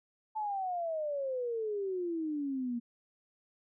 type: exponential sweep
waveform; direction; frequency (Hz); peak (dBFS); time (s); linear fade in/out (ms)
sine; down; 880 to 233.1; -32; 0.35-2.8; 20
effects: none